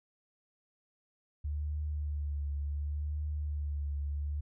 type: tone with vibrato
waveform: sine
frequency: 73.42 Hz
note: D2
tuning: in tune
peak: -32 dBFS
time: 1.44-4.41 s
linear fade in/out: 10 ms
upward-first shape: triangle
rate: 0.69 Hz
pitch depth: 46 cents each way
effects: none